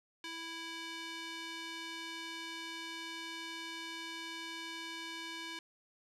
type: tone with band-pass filter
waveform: square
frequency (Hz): 329.6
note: E4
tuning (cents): 0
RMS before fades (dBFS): -44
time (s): 0.24-5.59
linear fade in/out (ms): 2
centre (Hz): 3100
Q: 1.1
effects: resampled to 32000 Hz

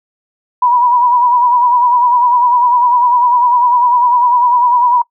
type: tone with vibrato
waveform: sine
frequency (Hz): 974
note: B5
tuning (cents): -24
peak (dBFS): -7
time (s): 0.62-5.02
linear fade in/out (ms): 5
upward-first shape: sine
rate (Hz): 10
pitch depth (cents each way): 53
effects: noise-tail reverb RT60 0.1 s tail -23 dB re dry

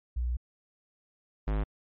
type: tone pair in turn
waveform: sine / square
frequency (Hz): 60.7 / 51.95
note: B1 / G#1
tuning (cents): -29 / +1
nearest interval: minor third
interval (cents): 270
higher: first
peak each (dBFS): -27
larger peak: neither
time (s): 0.16-0.37 / 1.47-1.64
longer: first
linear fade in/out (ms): 10
effects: low-pass 2000 Hz 12 dB/octave + MP3 32 kbps

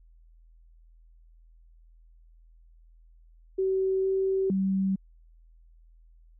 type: tone with pitch steps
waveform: sine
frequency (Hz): 381.1 / 383.7 / 192.4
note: G4 / G4 / G3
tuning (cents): -49 / -37 / -32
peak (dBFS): -23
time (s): 3.58-4.96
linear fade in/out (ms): 10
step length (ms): 460
effects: added 41 Hz sine -53 dBFS peak until 6.39 s

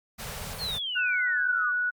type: band-stop noise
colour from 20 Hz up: pink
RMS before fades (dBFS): -37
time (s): 0.18-0.79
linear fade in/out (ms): 20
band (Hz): 230 to 410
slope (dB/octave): 96
type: exponential sweep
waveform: sine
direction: down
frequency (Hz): 4435 to 1126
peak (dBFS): -29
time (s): 0.58-1.73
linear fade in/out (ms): 50
type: tone with pitch glide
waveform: sine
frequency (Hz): 1480 to 1469.8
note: F#6 to F#6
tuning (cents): 0 to -12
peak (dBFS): -24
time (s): 0.95-1.91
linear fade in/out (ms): 20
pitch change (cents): -12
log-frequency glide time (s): 1.49-1.66
effects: Opus 48 kbps

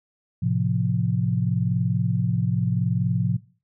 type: chord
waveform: sine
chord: F major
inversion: first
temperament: equal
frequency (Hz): 110 / 130.81 / 174.61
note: A2 / C3 / F3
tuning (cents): 0 / 0 / 0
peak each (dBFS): -24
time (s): 0.42-3.37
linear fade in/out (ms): 10
effects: noise-tail reverb RT60 0.4 s tail -21 dB re dry

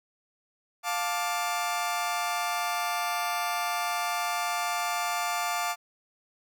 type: chord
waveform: sawtooth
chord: D minor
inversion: first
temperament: just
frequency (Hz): 704.8 / 881 / 1174.7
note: F5 / A5 / D6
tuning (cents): +16 / +2 / 0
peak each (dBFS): -27 / -30 / -28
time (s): 0.83-5.76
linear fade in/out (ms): 50
effects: none

